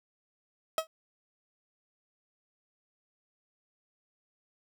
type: tone with exponential decay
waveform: 30% pulse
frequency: 640 Hz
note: D#5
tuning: 49 cents sharp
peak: -20 dBFS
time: 0.78-0.87 s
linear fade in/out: 1 ms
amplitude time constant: 19 ms
effects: none